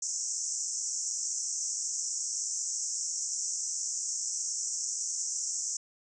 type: band-pass noise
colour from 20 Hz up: pink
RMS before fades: -34 dBFS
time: 0.02-5.77 s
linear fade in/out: 5 ms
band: 5600 to 7900 Hz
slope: 96 dB/octave
effects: none